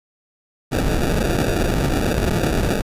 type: noise with sample-and-hold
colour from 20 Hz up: pink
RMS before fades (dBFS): -19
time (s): 0.71-2.82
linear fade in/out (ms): 20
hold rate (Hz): 1050
effects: resampled to 32000 Hz